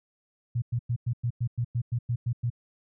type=tone bursts; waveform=sine; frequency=119.5 Hz; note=A#2; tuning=43 cents sharp; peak=-24 dBFS; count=12; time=0.55-2.502 s; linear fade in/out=10 ms; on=71 ms; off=100 ms; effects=none